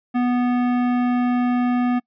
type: tone with hard clipping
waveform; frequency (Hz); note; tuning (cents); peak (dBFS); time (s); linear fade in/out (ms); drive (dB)
sine; 246; B3; -7; -19; 0.14-2; 20; 15
effects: noise-tail reverb RT60 0.1 s tail -26 dB re dry + resampled to 11025 Hz

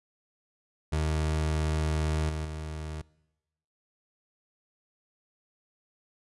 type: tone with level steps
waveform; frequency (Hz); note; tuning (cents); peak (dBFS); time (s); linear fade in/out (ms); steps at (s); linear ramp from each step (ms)
30% pulse; 77.6; D#2; -4; -23 / -28 / -32; 0.92-3.02; 10; 2.29 / 2.45; 5
effects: noise-tail reverb RT60 1.0 s tail -23 dB re dry + resampled to 24000 Hz

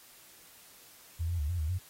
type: tone with pitch steps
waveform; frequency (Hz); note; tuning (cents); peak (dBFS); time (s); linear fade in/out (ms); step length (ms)
sine; 82.8 / 86.5 / 73 / 87.7 / 77.1 / 91.1; E2 / F2 / D2 / F2 / D#2 / F#2; +8 / -16 / -10 / +8 / -15 / -26; -29; 1.19-1.79; 20; 100
effects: white hiss -56 dBFS RMS until 1.89 s + AAC 48 kbps

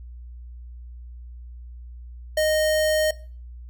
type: tone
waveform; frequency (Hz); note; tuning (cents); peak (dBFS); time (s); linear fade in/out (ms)
square; 619; D#5; -9; -19; 2.37-3.11; 5
effects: noise-tail reverb RT60 0.4 s tail -20 dB re dry + added 60 Hz sine -37 dBFS peak until 3.69 s

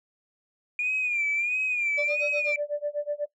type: tone with vibrato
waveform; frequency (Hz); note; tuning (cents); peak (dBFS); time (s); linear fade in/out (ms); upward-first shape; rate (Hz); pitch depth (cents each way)
sine; 2418; D7; +50; -23; 0.79-2.56; 2; sine; 1.5; 86
type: tone with tremolo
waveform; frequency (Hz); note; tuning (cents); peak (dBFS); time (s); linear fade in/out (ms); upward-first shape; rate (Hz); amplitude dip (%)
sine; 587.3; D5; 0; -23; 1.97-3.26; 20; sine; 8.1; 95
effects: noise-tail reverb RT60 0.1 s tail -18 dB re dry + tanh soft clip ceiling -19 dBFS

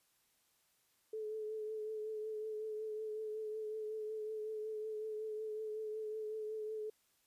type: tone with vibrato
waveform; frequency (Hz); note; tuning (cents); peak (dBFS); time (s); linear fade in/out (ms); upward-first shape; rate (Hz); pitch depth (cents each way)
sine; 432; A4; -32; -39; 1.13-6.9; 5; triangle; 5.4; 31
effects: white hiss -75 dBFS RMS until 7.26 s + resampled to 32000 Hz

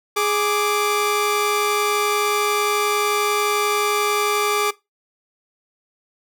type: tone pair together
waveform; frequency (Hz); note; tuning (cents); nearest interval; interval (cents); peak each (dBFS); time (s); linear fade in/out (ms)
sawtooth; 415.3 / 1174.6; G#4 / D6; 0 / 0; octave + tritone; 1800; -17; 0.16-4.71; 10
effects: noise-tail reverb RT60 0.2 s tail -19 dB re dry

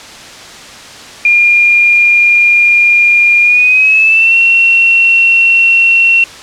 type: tone with pitch glide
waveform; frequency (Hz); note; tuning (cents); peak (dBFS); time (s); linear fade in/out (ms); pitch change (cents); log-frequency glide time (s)
sine; 2411 to 2722; D7 to F7; +45 to -45; -4; 1.25-6.24; 2; +210; 3.42-4.36
effects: white hiss -30 dBFS RMS until 6.42 s + low-pass 6000 Hz 12 dB/octave

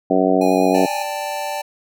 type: harmonic tone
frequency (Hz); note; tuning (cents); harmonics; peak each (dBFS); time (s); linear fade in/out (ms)
93.6; F#2; +20; 2 / 3 / 4 / 5 / 6 / 7 / 8; -23 / -18 / -21 / -21 / -23 / -20 / -22; 0.1-0.86; 5
type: tone with vibrato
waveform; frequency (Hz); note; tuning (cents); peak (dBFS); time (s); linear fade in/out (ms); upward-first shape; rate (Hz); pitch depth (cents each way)
square; 822; G#5; -18; -25; 0.41-1.03; 5; triangle; 9.9; 15
type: chord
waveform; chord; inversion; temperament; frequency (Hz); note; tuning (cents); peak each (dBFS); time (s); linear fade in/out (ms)
square; D suspended fourth; none; just; 587.3 / 783.1 / 881; D5 / G5 / A5; 0 / -2 / +2; -28; 0.74-1.62; 10
effects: none

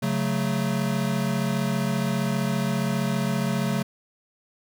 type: chord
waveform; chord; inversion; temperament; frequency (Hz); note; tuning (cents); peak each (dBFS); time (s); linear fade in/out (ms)
square; F# minor; second; equal; 138.59 / 185 / 220; C#3 / F#3 / A3; 0 / 0 / 0; -28; 0.02-3.83; 10
effects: none

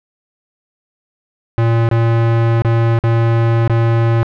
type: tone with dropouts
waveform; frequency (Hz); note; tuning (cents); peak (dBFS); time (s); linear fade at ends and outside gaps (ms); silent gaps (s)
square; 115.3; A#2; -19; -11; 1.58-4.23; 0; 1.889-1.913 / 2.62-2.648 / 2.989-3.038 / 3.677-3.697
effects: low-pass 2000 Hz 12 dB/octave

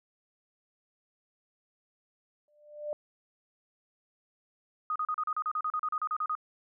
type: tone with exponential growth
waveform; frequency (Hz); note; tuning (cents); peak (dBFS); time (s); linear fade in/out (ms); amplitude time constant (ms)
sine; 595; D5; +22; -29; 2.48-2.93; 1; 97
type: tone bursts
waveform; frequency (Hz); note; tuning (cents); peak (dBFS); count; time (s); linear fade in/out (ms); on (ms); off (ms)
sine; 1244.5; D#6; 0; -28; 16; 4.9-6.352; 2; 57; 36
effects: none

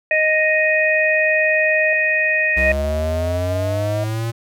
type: harmonic tone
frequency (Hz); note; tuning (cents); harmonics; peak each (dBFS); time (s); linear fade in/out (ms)
622.3; D#5; 0; 1 / 3 / 4; -18 / -17 / -19; 0.11-2.72; 2
type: tone with pitch glide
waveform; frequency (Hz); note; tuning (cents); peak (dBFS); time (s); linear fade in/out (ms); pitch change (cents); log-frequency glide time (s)
sine; 622.3 to 631.7; D#5 to D#5; 0 to +26; -21; 1.93-4.04; 2; +26; 2.42-3.26
type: linear sweep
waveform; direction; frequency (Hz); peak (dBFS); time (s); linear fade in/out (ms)
square; up; 64.1 to 116.54; -21; 2.56-4.32; 20
effects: none

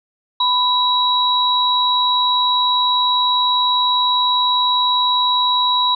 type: tone pair together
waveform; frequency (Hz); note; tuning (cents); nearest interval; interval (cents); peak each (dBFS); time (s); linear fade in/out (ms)
sine; 995 / 3885; B5 / B7; +13 / -29; 2 octaves; 2358; -16; 0.4-5.95; 5
effects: none

